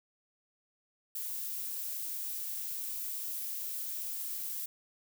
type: noise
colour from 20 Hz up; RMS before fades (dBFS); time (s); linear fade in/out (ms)
violet; -38; 1.15-4.66; 5
effects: none